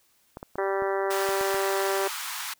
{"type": "clicks", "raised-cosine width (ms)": 1, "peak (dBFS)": -23, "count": 7, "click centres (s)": [0.371, 0.429, 0.556, 0.822, 1.29, 1.411, 1.544]}
{"type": "harmonic tone", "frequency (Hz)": 195, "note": "G3", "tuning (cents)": -9, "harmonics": [2, 3, 4, 5, 6, 7, 8, 9, 10], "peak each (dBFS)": [-27, -31, -33, -35, -37, -38, -39, -40, -41], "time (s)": [0.58, 2.08], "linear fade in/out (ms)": 5}
{"type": "high-pass noise", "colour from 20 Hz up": "pink", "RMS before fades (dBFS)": -34, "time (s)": [1.1, 2.54], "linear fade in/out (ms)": 10, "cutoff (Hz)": 880, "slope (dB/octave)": 48}
{"effects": ["white hiss -65 dBFS RMS until 2.59 s"]}